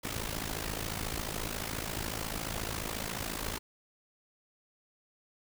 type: noise with amplitude modulation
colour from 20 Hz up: pink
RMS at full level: -33 dBFS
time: 0.03-3.59 s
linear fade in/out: 20 ms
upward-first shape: sine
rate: 54.2 Hz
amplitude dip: 80%
effects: none